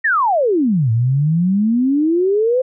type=exponential two-way sweep; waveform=sine; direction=down then up; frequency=1901 to 110 to 525 Hz; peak=-12 dBFS; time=0.04-2.62 s; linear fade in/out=10 ms; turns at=0.91 s; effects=none